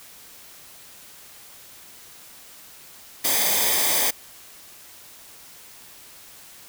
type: noise with comb filter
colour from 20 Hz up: white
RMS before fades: -21 dBFS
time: 3.24-4.11 s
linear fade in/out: 10 ms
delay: 0.72 ms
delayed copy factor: -0.65
effects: white hiss -46 dBFS RMS until 6.68 s